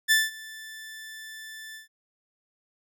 sawtooth tone with ADSR envelope, 1760 Hz, A6, in tune, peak -13 dBFS, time 0.08-1.88 s, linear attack 32 ms, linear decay 190 ms, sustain -23 dB, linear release 130 ms, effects none

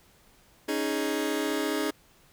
sawtooth chord, C# suspended second, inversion none, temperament just, 277.2 / 311.8 / 415.8 Hz, C#4 / D#4 / G#4, 0 / +4 / +2 cents, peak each -28 / -26 / -27 dBFS, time 0.68-1.91 s, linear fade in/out 10 ms, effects pink hiss -60 dBFS RMS until 2.32 s

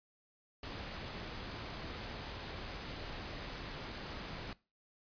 pink noise, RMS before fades -44 dBFS, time 0.63-4.53 s, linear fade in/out 2 ms, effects noise-tail reverb RT60 0.3 s tail -21 dB re dry + resampled to 11025 Hz

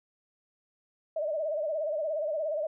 sine tone with vibrato, 615 Hz, D#5, 20 cents flat, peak -28 dBFS, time 1.16-2.67 s, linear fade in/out 5 ms, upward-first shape sine, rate 17 Hz, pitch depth 100 cents each way, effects none

